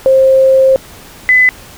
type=tone pair in turn; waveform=sine; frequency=530 / 2010 Hz; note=C5 / B6; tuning=+22 / +30 cents; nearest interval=octave + major seventh; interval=2308 cents; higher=second; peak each=-4 dBFS; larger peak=neither; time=0.06-0.76 / 1.29-1.49 s; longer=first; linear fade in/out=0 ms; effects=pink hiss -35 dBFS RMS until 1.77 s